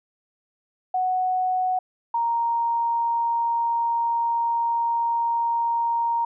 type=tone pair in turn; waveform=sine; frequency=740 / 932.3 Hz; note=F#5 / A#5; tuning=0 / 0 cents; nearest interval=major third; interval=400 cents; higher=second; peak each=-20 dBFS; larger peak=neither; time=0.94-1.79 / 2.14-6.25 s; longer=second; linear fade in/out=5 ms; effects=none